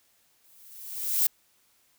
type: noise with exponential growth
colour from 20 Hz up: violet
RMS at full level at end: -21 dBFS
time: 0.44-1.27 s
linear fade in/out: 5 ms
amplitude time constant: 180 ms
effects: white hiss -66 dBFS RMS until 1.98 s